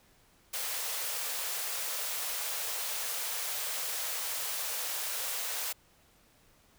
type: high-pass noise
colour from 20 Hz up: white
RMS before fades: -35 dBFS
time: 0.53-5.73 s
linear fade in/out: 10 ms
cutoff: 440 Hz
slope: 96 dB/octave
effects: pink hiss -64 dBFS RMS until 6.78 s